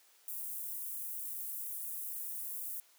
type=high-pass noise; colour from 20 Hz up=white; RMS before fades=-41 dBFS; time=0.28-2.8 s; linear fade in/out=0 ms; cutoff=10000 Hz; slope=24 dB/octave; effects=white hiss -65 dBFS RMS until 2.98 s + high-pass 400 Hz 12 dB/octave